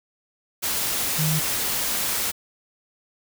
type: tone in noise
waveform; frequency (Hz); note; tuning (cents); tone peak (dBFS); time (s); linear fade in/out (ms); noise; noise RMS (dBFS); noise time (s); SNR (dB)
sine; 155.56; D#3; 0; -21; 1.18-1.4; 20; white; -25; 0.62-2.32; +1
effects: none